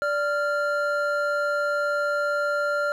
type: tone pair together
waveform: triangle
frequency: 584 / 1389 Hz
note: D5 / F6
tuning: -10 / -10 cents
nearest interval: octave + minor third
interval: 1500 cents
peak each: -23 dBFS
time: 0.02-2.92 s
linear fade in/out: 0 ms
effects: none